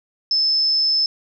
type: tone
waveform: sine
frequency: 5250 Hz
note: E8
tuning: 8 cents flat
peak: -15 dBFS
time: 0.31-1.06 s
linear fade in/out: 2 ms
effects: none